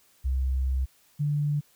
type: tone pair in turn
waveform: sine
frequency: 65.41 / 146.84 Hz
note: C2 / D3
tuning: 0 / 0 cents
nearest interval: octave + major second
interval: 1400 cents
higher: second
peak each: -23 dBFS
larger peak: neither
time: 0.24-0.86 / 1.19-1.61 s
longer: first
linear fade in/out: 20 ms
effects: white hiss -62 dBFS RMS until 1.75 s